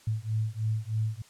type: beating tone pair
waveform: sine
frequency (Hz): 108 / 111.2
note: A2 / A2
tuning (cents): -32 / +19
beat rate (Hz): 3.2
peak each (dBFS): -30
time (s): 0.07-1.22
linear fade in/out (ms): 5
effects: white hiss -57 dBFS RMS until 1.29 s + low-pass 9000 Hz 12 dB/octave